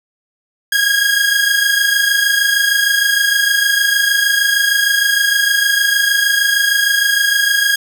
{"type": "tone pair together", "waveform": "sawtooth", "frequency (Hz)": [1626, 1652.5], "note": ["G#6", "G#6"], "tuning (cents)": [-37, -9], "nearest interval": "unison", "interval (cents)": 28, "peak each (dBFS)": -11, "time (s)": [0.72, 7.76], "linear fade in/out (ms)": 5, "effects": ["7-bit"]}